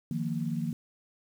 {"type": "chord", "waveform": "sine", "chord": "Eb suspended second", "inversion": "none", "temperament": "equal with one note detuned", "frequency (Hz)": [155.56, 174.61, 231.2], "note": ["Eb3", "F3", "Bb3"], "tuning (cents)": [0, 0, -14], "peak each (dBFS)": [-33, -34, -33], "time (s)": [0.11, 0.73], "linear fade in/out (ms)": 2, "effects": ["9-bit"]}